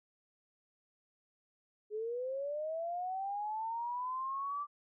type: linear sweep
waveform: sine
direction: up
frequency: 415.3 to 1174.7 Hz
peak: -35 dBFS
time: 1.9-4.67 s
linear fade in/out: 50 ms
effects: none